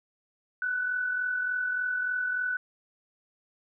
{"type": "tone pair together", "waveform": "sine", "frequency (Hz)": [1450.6, 1494], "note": ["F#6", "F#6"], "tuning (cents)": [-35, 16], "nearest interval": "minor second", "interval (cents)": 51, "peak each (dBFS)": [-38, -27], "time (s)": [0.62, 2.57], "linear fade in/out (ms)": 2, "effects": []}